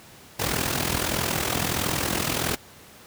pink noise with amplitude modulation, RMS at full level -22 dBFS, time 0.39-2.56 s, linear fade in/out 10 ms, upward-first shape sine, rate 41.5 Hz, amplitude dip 70%, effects pink hiss -48 dBFS RMS until 3.06 s + high-pass 80 Hz 12 dB/octave

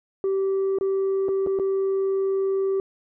sine tone with dropouts, 387.4 Hz, G4, 20 cents flat, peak -18 dBFS, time 0.24-2.8 s, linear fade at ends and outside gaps 1 ms, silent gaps 0.786-0.81 / 1.284-1.289 / 1.464-1.471 / 1.589-1.597 s, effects tanh soft clip ceiling -19 dBFS

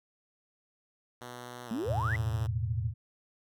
5% pulse tone with pitch glide, 122.4 to 110.95 Hz, B2 to A2, -15 to +15 cents, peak -31 dBFS, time 1.21-2.47 s, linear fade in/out 5 ms, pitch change -170 cents, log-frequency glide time 1.66-1.71 s
sine exponential sweep, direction up, 206.8 to 2093 Hz, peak -31 dBFS, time 1.71-2.16 s, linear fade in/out 2 ms
sine chord, E suspended fourth, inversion none, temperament just, 82.41 / 109.88 / 123.61 Hz, E2 / A2 / B2, 0 / -2 / +2 cents, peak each -35 / -31 / -35 dBFS, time 1.84-2.94 s, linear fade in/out 50 ms
effects none

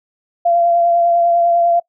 sine tone with vibrato, 687 Hz, F5, 29 cents flat, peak -10 dBFS, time 0.45-1.8 s, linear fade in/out 10 ms, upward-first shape triangle, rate 10 Hz, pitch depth 20 cents each way, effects noise-tail reverb RT60 0.1 s tail -23 dB re dry

